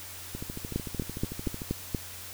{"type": "two click trains", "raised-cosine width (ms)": 3, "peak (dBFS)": [-23, -15], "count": [18, 6], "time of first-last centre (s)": [[0.35, 1.619], [0.76, 1.948]], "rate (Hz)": [13.4, 4.21], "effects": ["added 90 Hz sine -50 dBFS peak until 2.33 s", "white hiss -43 dBFS RMS until 2.33 s"]}